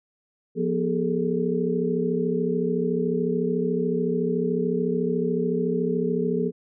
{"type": "tone cluster", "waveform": "sine", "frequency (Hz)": [175, 242, 407.7, 441.5], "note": ["F3", "B3", "G#4", "A4"], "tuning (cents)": [4, -35, -32, 6], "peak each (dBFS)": -27, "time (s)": [0.55, 6.52], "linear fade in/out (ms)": 50, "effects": []}